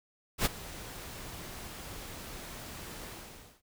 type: noise with ADSR envelope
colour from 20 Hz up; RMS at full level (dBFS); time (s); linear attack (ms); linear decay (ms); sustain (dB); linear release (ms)
pink; -26; 0.38-3.62; 76; 21; -18; 550
effects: none